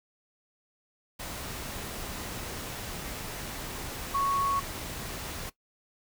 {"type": "tone in noise", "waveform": "sine", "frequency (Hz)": 1108.7, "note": "C#6", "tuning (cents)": 0, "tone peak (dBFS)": -25, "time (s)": [4.14, 4.6], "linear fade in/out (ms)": 10, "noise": "pink", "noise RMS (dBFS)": -38, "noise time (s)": [1.19, 5.5], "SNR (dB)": 10, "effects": ["noise-tail reverb RT60 0.1 s tail -17 dB re dry"]}